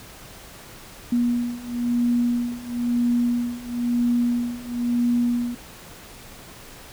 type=beating tone pair; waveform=sine; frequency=239.8 / 240.8 Hz; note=A#3 / B3; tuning=+49 / -44 cents; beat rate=1 Hz; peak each=-24 / -22 dBFS; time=1.12-5.55 s; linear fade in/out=5 ms; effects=pink hiss -43 dBFS RMS until 6.92 s